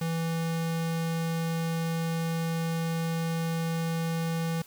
square tone, 164.81 Hz, E3, in tune, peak -28 dBFS, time 0.01-4.62 s, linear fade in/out 5 ms, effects white hiss -53 dBFS RMS until 4.66 s

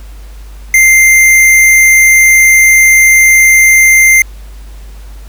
square tone, 2093 Hz, C7, in tune, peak -3 dBFS, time 0.74-4.22 s, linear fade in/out 2 ms, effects added 50 Hz sine -26 dBFS peak until 5.28 s + pink hiss -41 dBFS RMS until 5.28 s

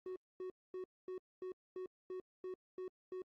triangle tone bursts, 370 Hz, F#4, in tune, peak -40 dBFS, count 10, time 0.06-3.22 s, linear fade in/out 2 ms, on 100 ms, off 240 ms, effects Opus 24 kbps

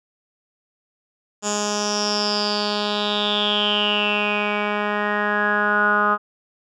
10% pulse tone with low-pass filter sweep, 207.7 Hz, G#3, in tune, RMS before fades -21 dBFS, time 1.42-6.18 s, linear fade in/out 50 ms, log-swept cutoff 6900 to 1300 Hz, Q 9.7, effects none

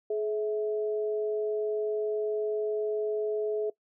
sine tone pair together, 424.6 / 652.2 Hz, G#4 / E5, +38 / -19 cents, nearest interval perfect fifth, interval 743 cents, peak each -27 / -36 dBFS, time 0.1-3.7 s, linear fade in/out 5 ms, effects noise-tail reverb RT60 0.1 s tail -21 dB re dry

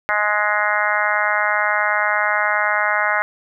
harmonic tone, 209.3 Hz, G#3, 14 cents sharp, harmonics 3 / 4 / 5 / 6 / 7 / 8 / 9 / 10, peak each -25 / -24 / -26 / -24 / -22 / -25 / -24 / -25 dBFS, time 0.09-3.22 s, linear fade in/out 0 ms, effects none

